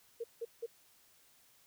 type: tone bursts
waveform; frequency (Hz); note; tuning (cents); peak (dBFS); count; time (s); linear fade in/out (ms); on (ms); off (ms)
sine; 464; A#4; -8; -36; 3; 0.2-0.663; 10; 41; 170
effects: white hiss -66 dBFS RMS until 1.66 s